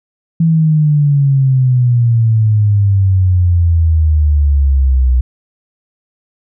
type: exponential sweep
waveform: sine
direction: down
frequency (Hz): 165.9 to 61.74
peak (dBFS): -7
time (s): 0.4-5.21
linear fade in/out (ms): 5
effects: none